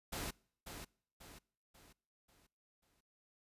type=noise with echo; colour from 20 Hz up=pink; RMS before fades=-42 dBFS; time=0.12-0.31 s; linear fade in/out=10 ms; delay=540 ms; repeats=5; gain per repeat=-7 dB; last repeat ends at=3.01 s; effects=noise-tail reverb RT60 0.6 s tail -26 dB re dry + resampled to 32000 Hz